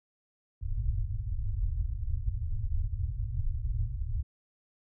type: low-pass noise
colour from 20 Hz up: pink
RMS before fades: -31 dBFS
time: 0.61-4.23 s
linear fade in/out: 2 ms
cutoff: 120 Hz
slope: 96 dB/octave
effects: none